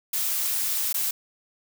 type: noise with dropouts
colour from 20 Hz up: blue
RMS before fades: -26 dBFS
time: 0.13-1.11 s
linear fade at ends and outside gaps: 5 ms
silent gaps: 0.929-0.942 s
effects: none